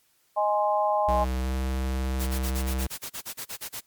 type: chord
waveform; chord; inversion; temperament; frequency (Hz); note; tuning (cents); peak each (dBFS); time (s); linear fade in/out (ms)
sine; Ab major; second; equal; 622.3 / 830.6 / 1046.5; Eb5 / Ab5 / C6; 0 / 0 / 0; -25 / -24 / -28; 0.36-1.25; 20
type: tone with pitch glide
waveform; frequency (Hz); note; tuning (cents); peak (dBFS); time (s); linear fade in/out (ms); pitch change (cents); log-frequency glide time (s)
square; 64.3 to 65.24; C2 to C2; -30 to -4; -26; 1.08-2.87; 5; +26; 1.41-1.51
type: noise bursts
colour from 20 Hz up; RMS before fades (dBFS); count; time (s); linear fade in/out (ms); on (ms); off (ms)
white; -35; 14; 2.19-3.807; 20; 83; 35
effects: white hiss -66 dBFS RMS until 3.86 s + MP3 96 kbps